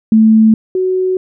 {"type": "tone pair in turn", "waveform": "sine", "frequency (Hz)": [220, 371.9], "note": ["A3", "F#4"], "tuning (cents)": [0, 9], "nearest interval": "major sixth", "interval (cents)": 909, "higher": "second", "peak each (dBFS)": [-4, -11], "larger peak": "first", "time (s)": [[0.12, 0.54], [0.75, 1.17]], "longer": "neither", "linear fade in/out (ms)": 2, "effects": []}